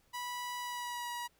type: tone with pitch glide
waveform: sawtooth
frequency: 981 to 962.5 Hz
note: B5 to B5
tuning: -12 to -45 cents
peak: -34 dBFS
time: 0.13-1.28 s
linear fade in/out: 20 ms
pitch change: -33 cents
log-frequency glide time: 0.59-1.09 s
effects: pink hiss -71 dBFS RMS until 1.39 s